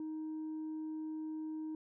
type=tone with tanh clipping; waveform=sine; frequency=312.8 Hz; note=D#4; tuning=9 cents sharp; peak=-39 dBFS; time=0-1.75 s; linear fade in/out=2 ms; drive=1 dB; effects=none